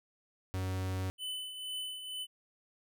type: tone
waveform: 45% pulse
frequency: 93.7 Hz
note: F#2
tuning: 22 cents sharp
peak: -33 dBFS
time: 0.54-1.1 s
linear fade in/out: 0 ms
type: tone with tremolo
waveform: square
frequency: 3013 Hz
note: F#7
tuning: 31 cents sharp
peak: -36 dBFS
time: 1.18-2.27 s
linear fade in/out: 50 ms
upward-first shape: triangle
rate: 2.1 Hz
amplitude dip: 60%
effects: none